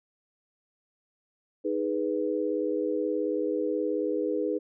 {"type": "chord", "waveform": "sine", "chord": "G# minor", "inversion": "second", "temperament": "equal", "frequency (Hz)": [311.1, 415.3, 493.9], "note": ["D#4", "G#4", "B4"], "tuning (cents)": [0, 0, 0], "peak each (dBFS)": -30, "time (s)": [1.64, 4.59], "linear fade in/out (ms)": 20, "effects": []}